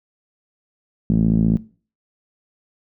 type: tone with low-pass filter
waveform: 5% pulse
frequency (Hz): 55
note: A1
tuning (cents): 0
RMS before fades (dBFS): -17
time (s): 1.1-1.57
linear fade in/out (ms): 0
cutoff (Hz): 200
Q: 3.5
effects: noise-tail reverb RT60 0.4 s tail -20 dB re dry